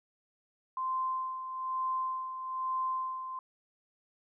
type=tone with tremolo; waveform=sine; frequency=1040 Hz; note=C6; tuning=11 cents flat; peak=-29 dBFS; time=0.77-3.39 s; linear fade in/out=2 ms; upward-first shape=sine; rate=1.1 Hz; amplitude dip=60%; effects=none